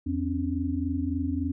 sine tone cluster, 83.4 / 259.5 / 283 Hz, E2 / C4 / C#4, +21 / -14 / +36 cents, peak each -30 dBFS, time 0.06-1.52 s, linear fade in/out 10 ms, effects none

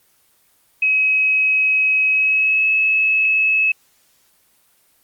sine tone with pitch glide, 2550 to 2586 Hz, D#7 to E7, +42 to -34 cents, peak -13 dBFS, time 0.82-3.72 s, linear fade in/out 5 ms, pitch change +24 cents, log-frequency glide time 2.12-2.68 s, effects white hiss -58 dBFS RMS until 5.03 s + Opus 24 kbps

